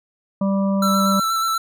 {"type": "harmonic tone", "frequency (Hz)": 196, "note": "G3", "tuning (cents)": 0, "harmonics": [1, 3, 5, 6], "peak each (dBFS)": [-17, -25, -32, -34], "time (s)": [0.41, 1.2], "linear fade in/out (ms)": 5}
{"type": "tone with vibrato", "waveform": "square", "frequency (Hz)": 1333, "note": "E6", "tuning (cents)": 19, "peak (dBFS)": -19, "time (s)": [0.82, 1.58], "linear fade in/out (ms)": 5, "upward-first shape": "square", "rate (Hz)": 8.3, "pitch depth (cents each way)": 16}
{"effects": []}